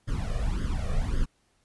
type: noise with flanger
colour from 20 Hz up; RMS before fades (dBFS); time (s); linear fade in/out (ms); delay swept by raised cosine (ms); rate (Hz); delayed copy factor
brown; -27; 0.07-1.26; 20; 0.6 to 1.7; 1.8; +0.9
effects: pink hiss -69 dBFS RMS until 1.64 s + resampled to 24000 Hz